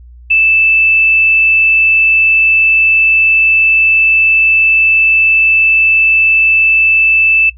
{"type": "tone", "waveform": "sine", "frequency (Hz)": 2637, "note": "E7", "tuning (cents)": 0, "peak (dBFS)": -6, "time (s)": [0.3, 7.5], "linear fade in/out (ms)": 10, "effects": ["noise-tail reverb RT60 0.1 s tail -19 dB re dry", "added 60 Hz sine -33 dBFS peak until 7.57 s"]}